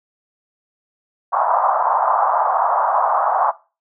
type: band-pass noise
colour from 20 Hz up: pink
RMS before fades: -17 dBFS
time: 1.32-3.52 s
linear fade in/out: 20 ms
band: 680 to 1200 Hz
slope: 48 dB/octave
effects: noise-tail reverb RT60 0.3 s tail -19 dB re dry